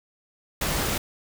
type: noise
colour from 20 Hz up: pink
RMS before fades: -26 dBFS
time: 0.61-0.98 s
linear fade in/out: 5 ms
effects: none